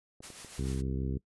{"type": "clicks", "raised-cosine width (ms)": 2, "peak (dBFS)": -35, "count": 3, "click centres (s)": [0.205, 0.303, 0.447]}
{"type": "noise with tremolo", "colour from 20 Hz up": "white", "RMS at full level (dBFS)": -45, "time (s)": [0.22, 0.82], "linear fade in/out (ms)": 20, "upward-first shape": "sine", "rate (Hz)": 6.8, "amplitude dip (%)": 45}
{"type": "harmonic tone", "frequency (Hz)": 66.1, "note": "C2", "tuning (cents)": 18, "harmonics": [1, 2, 3, 4, 5, 6, 7], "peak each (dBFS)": [-34, -35, -39, -41, -44, -44, -50], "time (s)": [0.58, 1.18], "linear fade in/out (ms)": 10}
{"effects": ["noise-tail reverb RT60 0.1 s tail -21 dB re dry", "resampled to 24000 Hz"]}